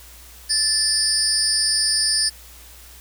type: tone cluster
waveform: sine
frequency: 1754 / 4601 / 4916 / 5280 / 9160 Hz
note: A6 / D8 / D#8 / E8 / D9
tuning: -6 / -36 / -22 / +2 / -44 cents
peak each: -30 / -27 / -22 / -22 / -22 dBFS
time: 0.49-2.3 s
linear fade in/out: 20 ms
effects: added 60 Hz sine -45 dBFS peak until 3 s + white hiss -45 dBFS RMS until 3 s